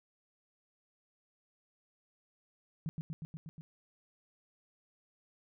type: tone with echo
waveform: sine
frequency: 158.4 Hz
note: D#3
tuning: 31 cents sharp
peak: -33 dBFS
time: 2.86-2.89 s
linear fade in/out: 0 ms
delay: 120 ms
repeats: 6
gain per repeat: -2 dB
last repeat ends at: 3.61 s
effects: none